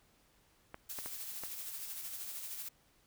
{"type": "clicks", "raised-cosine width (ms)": 0.5, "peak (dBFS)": -29, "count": 4, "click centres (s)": [0.744, 0.988, 1.06, 1.436]}
{"type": "noise with tremolo", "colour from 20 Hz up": "blue", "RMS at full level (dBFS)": -42, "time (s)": [0.89, 2.69], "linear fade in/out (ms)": 10, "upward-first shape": "sine", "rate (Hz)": 13, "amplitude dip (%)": 40}
{"effects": ["pink hiss -69 dBFS RMS until 3.06 s"]}